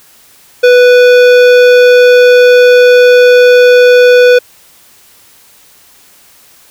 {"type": "tone with hard clipping", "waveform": "sine", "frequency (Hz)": 493.9, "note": "B4", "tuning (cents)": 0, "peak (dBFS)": -3, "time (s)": [0.63, 4.39], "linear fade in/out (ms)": 10, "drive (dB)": 15, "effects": ["white hiss -42 dBFS RMS until 6.7 s"]}